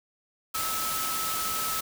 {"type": "tone in noise", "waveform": "sine", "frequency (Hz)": 1300, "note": "E6", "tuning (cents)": -24, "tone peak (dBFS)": -32, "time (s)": [0.54, 1.81], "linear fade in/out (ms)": 10, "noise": "white", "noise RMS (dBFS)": -31, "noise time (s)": [0.54, 1.81], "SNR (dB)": -4, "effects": []}